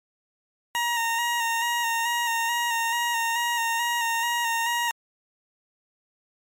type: tone with vibrato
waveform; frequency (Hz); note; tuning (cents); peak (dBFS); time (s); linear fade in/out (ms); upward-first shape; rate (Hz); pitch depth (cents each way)
20% pulse; 935; A#5; +5; -18; 0.75-4.91; 0; square; 2.3; 26
effects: MP3 64 kbps